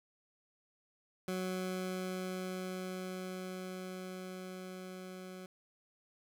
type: tone with level ramp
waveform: 20% pulse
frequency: 185 Hz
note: F#3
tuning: in tune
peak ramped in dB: -30 to -41 dBFS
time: 1.28-5.46 s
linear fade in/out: 2 ms
effects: none